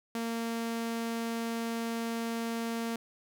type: tone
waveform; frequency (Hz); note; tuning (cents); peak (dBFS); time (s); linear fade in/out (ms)
sawtooth; 230; A#3; -23; -28; 0.15-2.96; 2
effects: none